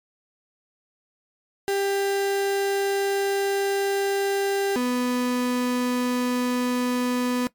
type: tone pair in turn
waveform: 35% pulse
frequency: 396.1 / 248 Hz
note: G4 / B3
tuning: +18 / +7 cents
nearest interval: minor sixth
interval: 811 cents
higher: first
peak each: -20 dBFS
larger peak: neither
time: 1.68-4.76 / 4.76-7.47 s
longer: first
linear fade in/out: 0 ms
effects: noise-tail reverb RT60 0.1 s tail -18 dB re dry + MP3 96 kbps